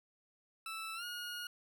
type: tone with pitch glide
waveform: 20% pulse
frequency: 1318.5 to 1437.8 Hz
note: E6 to F6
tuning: 0 to +50 cents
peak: -36 dBFS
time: 0.66-1.47 s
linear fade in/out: 2 ms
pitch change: +150 cents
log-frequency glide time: 0.95-1.04 s
effects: none